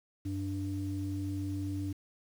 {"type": "tone pair together", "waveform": "sine", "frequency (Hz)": [95.28, 293.7], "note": ["G2", "D4"], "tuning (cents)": [-49, 0], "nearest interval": "octave + perfect fifth", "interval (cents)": 1949, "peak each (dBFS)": [-34, -35], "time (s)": [0.25, 1.93], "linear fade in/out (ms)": 10, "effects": ["tanh soft clip ceiling -26 dBFS", "9-bit"]}